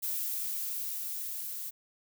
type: noise with level ramp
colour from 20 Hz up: violet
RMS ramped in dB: -33 to -39 dBFS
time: 0.02-1.71 s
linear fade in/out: 20 ms
effects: none